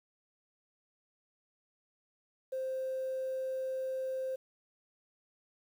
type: tone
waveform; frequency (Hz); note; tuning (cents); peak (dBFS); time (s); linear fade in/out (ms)
sine; 523.3; C5; 0; -32; 2.52-4.36; 10
effects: tanh soft clip ceiling -30 dBFS + 10-bit